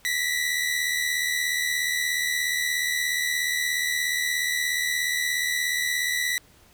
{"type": "tone pair together", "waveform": "sawtooth", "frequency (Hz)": [1923.1, 2000], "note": ["B6", "B6"], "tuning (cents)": [-47, 21], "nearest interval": "minor second", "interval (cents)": 68, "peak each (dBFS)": -23, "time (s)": [0.05, 6.38], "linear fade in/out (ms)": 0, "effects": ["pink hiss -56 dBFS RMS until 6.73 s"]}